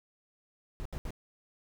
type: noise bursts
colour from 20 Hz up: brown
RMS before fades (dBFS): -37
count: 3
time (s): 0.8-1.106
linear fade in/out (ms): 0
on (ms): 54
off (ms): 72
effects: none